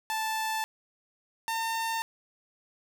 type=tone pair in turn; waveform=sawtooth; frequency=879 / 905.3 Hz; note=A5 / A5; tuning=-2 / +49 cents; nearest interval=minor second; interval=51 cents; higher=second; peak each=-25 dBFS; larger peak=neither; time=0.1-0.64 / 1.48-2.02 s; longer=neither; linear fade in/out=0 ms; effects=none